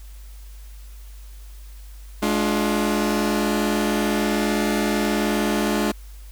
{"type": "chord", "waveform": "sawtooth", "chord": "D diminished", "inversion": "second", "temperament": "just", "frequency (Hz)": [211.4, 293.7, 352.4], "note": ["Ab3", "D4", "F4"], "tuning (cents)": [31, 0, 16], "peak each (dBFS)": [-18, -21, -22], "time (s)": [2.22, 5.92], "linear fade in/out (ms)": 10, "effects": ["added 50 Hz sine -37 dBFS peak until 6.31 s", "white hiss -52 dBFS RMS until 6.31 s"]}